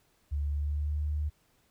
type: tone with pitch glide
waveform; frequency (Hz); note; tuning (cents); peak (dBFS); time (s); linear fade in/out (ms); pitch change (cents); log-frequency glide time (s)
sine; 72.4 to 74.91; D2 to D2; -24 to +35; -28; 0.31-1.3; 20; +59; 0.48-1.02
effects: pink hiss -69 dBFS RMS until 1.7 s